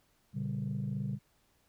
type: chord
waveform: sine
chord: G diminished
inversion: first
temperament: just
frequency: 117.6 / 141.12 / 196 Hz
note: Bb2 / Db3 / G3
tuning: +16 / +31 / 0 cents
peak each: -37 / -35 / -36 dBFS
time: 0.33-1.19 s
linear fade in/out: 50 ms
effects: tanh soft clip ceiling -27 dBFS + pink hiss -71 dBFS RMS until 1.68 s